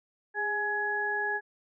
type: tone cluster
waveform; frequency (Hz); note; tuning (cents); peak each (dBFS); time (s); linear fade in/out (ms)
sine; 411.4 / 838 / 1679; G#4 / G#5 / G#6; -16 / +15 / +18; -36 / -34 / -29; 0.34-1.41; 50
effects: none